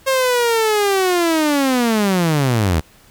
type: linear sweep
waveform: sawtooth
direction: down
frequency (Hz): 539 to 73.1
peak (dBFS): -10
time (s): 0.06-2.81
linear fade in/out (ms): 20
effects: pink hiss -49 dBFS RMS until 3.1 s